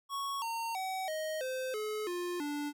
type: tone with pitch steps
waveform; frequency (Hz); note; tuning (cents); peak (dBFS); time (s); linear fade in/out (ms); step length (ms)
square; 1108.7 / 916.3 / 757.3 / 625.8 / 517.2 / 427.5 / 353.3 / 292; C#6 / A#5 / F#5 / D#5 / C5 / A4 / F4 / D4; 0 / -30 / +40 / +10 / -20 / -50 / +20 / -10; -35; 0.09-2.73; 50; 330
effects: none